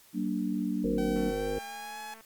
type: chord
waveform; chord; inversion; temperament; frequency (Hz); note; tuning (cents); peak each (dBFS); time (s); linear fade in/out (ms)
sine; Gb augmented; none; equal with one note detuned; 189.65 / 233.1 / 293.7; Gb3 / Bb3 / D4; +43 / 0 / 0; -32; 0.13-1.33; 50
type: harmonic tone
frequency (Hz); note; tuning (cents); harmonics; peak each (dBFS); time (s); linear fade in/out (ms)
51.91; G#1; 0; 1 / 3 / 5 / 7 / 9 / 10; -38 / -43 / -39 / -39 / -31 / -39; 0.84-1.59; 5
type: tone with pitch glide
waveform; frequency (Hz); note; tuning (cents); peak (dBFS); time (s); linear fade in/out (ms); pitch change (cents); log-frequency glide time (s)
sawtooth; 766 to 845; G5 to G#5; -40 to +30; -35; 0.98-2.14; 2; +170; 1.3-2
type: click train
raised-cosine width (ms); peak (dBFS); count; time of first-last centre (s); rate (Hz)
0.5; -38; 235; 1.16-2.209; 223
effects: white hiss -58 dBFS RMS until 2.25 s + MP3 96 kbps